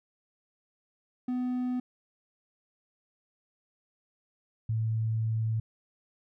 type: tone pair in turn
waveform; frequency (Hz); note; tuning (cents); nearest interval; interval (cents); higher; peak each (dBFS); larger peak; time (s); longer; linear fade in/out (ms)
triangle / sine; 250 / 111.36; B3 / A2; +21 / +21; octave + major second; 1400; first; -26; neither; 1.28-1.8 / 4.69-5.6; second; 5
effects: none